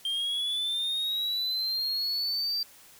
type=linear sweep; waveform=triangle; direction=up; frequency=3170 to 4699 Hz; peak=-26 dBFS; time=0.05-2.63 s; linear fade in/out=2 ms; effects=white hiss -54 dBFS RMS until 2.99 s